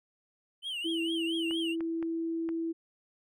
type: tone with vibrato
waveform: triangle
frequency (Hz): 3000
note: F#7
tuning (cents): +23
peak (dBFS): -32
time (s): 0.62-1.76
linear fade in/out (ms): 50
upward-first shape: triangle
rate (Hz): 4.4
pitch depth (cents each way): 180
type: tone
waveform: sine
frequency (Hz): 329.6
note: E4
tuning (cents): 0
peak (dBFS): -30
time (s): 0.84-2.73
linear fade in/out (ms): 20
type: clicks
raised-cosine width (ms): 0.5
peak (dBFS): -29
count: 4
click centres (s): 1.51 / 1.807 / 2.027 / 2.49
effects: none